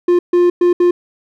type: tone bursts at uneven times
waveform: triangle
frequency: 352.5 Hz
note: F4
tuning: 16 cents sharp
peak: -6 dBFS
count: 4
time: 0.08-0.19 / 0.33-0.5 / 0.61-0.73 / 0.8-0.91 s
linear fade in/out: 5 ms
effects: none